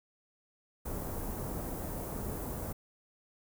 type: band-stop noise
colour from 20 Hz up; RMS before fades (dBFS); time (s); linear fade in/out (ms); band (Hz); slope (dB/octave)
pink; -38; 0.85-2.73; 10; 840 to 13000; 12
effects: none